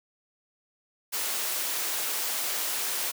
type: high-pass noise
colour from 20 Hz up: white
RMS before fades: -30 dBFS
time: 1.12-3.12 s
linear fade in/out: 20 ms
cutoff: 370 Hz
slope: 12 dB/octave
effects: none